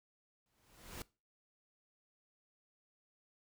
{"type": "noise with exponential growth", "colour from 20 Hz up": "pink", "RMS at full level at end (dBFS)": -44, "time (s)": [0.46, 1.02], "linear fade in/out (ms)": 1, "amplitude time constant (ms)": 120, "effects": ["noise-tail reverb RT60 0.3 s tail -21 dB re dry"]}